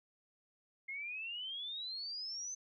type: exponential sweep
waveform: sine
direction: up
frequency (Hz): 2118 to 6230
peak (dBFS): -40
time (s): 0.88-2.55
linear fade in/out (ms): 10
effects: none